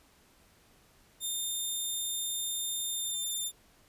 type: tone with pitch glide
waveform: 10% pulse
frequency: 3624 to 3595 Hz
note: A#7 to A7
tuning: -50 to +36 cents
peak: -25 dBFS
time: 1.2-3.52 s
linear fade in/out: 50 ms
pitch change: -14 cents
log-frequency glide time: 2.89-3.25 s
effects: pink hiss -63 dBFS RMS until 3.88 s + resampled to 32000 Hz

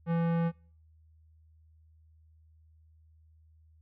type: tone with tanh clipping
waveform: sine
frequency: 167.6 Hz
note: E3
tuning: 29 cents sharp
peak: -28 dBFS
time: 0.06-0.52 s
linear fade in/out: 50 ms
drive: 18 dB
effects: noise-tail reverb RT60 0.5 s tail -25 dB re dry + added 79 Hz sine -58 dBFS peak until 3.81 s

